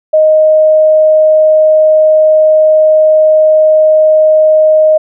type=tone; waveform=sine; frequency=622.3 Hz; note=D#5; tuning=in tune; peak=-3 dBFS; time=0.13-4.98 s; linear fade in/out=10 ms; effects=none